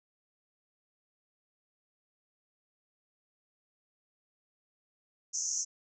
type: band-pass noise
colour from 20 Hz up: pink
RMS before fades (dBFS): -34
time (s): 5.33-5.65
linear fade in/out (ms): 20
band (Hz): 5700 to 6900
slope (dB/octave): 96
effects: none